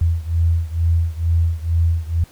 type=beating tone pair; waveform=sine; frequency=82.6 / 84.8 Hz; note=E2 / E2; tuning=+4 / +50 cents; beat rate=2.2 Hz; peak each=-17 / -19 dBFS; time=0.01-2.24 s; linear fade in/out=5 ms; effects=pink hiss -49 dBFS RMS until 2.31 s